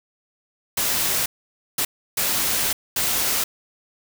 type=noise bursts at uneven times; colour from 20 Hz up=white; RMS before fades=-22 dBFS; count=4; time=0.77-1.26 / 1.78-1.85 / 2.17-2.73 / 2.96-3.44 s; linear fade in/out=5 ms; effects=none